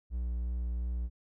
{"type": "tone with vibrato", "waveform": "triangle", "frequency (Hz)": 60, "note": "B1", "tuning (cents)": -49, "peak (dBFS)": -29, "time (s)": [0.1, 1.1], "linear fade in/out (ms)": 50, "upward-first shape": "sine", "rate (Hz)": 2.8, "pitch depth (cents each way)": 17, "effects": []}